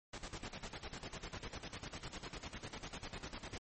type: noise with tremolo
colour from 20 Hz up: pink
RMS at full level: -45 dBFS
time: 0.13-3.58 s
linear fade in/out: 5 ms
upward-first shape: square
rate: 10 Hz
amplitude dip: 75%
effects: MP3 32 kbps